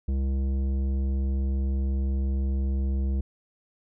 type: tone with tanh clipping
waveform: sine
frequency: 67.1 Hz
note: C2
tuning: 44 cents sharp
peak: -25 dBFS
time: 0.08-3.21 s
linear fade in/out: 5 ms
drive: 12 dB
effects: none